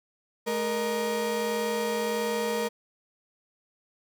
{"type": "tone cluster", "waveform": "35% pulse", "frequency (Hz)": [214.4, 470.2, 616], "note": ["A3", "A#4", "D#5"], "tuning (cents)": [-45, 15, -17], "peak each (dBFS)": [-32, -26, -34], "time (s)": [0.46, 2.69], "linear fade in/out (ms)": 20, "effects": []}